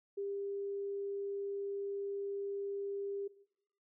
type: tone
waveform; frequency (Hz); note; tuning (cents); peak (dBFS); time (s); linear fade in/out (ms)
sine; 399.2; G4; +32; -36; 0.17-3.28; 10
effects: noise-tail reverb RT60 0.7 s tail -18 dB re dry